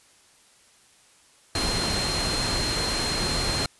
sine tone in noise, 4186 Hz, C8, in tune, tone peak -28 dBFS, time 1.55-3.66 s, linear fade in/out 2 ms, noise pink, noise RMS -27 dBFS, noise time 1.55-3.66 s, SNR -4 dB, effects white hiss -57 dBFS RMS until 3.79 s + resampled to 24000 Hz

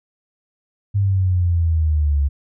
sine exponential sweep, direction down, 101.5 to 69.3 Hz, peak -14 dBFS, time 0.94-2.29 s, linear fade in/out 20 ms, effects none

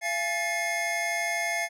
square tone cluster, 683 / 839 / 1752 / 2141 Hz, F5 / G#5 / A6 / C7, -39 / +17 / -8 / +39 cents, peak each -32 / -39 / -35 / -30 dBFS, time 0.01-1.69 s, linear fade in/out 50 ms, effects low-pass 12000 Hz 12 dB/octave

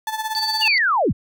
35% pulse tone with tremolo, 873 Hz, A5, 14 cents flat, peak -19 dBFS, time 0.07-0.68 s, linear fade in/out 2 ms, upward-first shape sine, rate 17 Hz, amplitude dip 70%
sine tone, 4500 Hz, C#8, 25 cents sharp, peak -21 dBFS, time 0.35-0.78 s, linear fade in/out 0 ms
sine linear sweep, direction down, 2960 to 30.87 Hz, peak -15 dBFS, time 0.61-1.13 s, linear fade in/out 20 ms
effects none

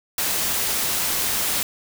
white noise, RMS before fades -23 dBFS, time 0.18-1.63 s, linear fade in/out 2 ms, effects none

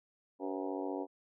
harmonic tone with a mistuned harmonic, 94.8 Hz, F#2, 43 cents sharp, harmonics 3 / 4 / 5 / 6 / 7 / 8 / 9 / 10, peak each -39 / -41 / -43 / -45 / -46 / -47 / -48 / -49 dBFS, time 0.39-1.07 s, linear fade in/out 50 ms, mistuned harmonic 6, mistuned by -88 cents, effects none

